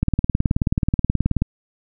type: click train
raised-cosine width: 5 ms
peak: -5 dBFS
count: 27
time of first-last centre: 0.03-1.42 s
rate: 18.7 Hz
effects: none